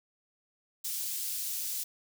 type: high-pass noise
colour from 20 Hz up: white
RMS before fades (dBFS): -35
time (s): 0.84-1.84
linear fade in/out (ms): 10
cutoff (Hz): 4500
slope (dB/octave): 12
effects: none